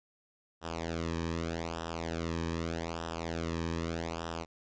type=tone with flanger; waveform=sawtooth; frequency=83 Hz; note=E2; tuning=12 cents sharp; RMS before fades=-36 dBFS; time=0.61-4.46 s; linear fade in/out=50 ms; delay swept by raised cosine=0.45 to 1.45 ms; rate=0.82 Hz; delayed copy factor=-0.85; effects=resampled to 16000 Hz